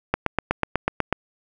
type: click train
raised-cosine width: 0.5 ms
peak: -4 dBFS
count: 9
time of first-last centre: 0.14-1.126 s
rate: 8.11 Hz
effects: none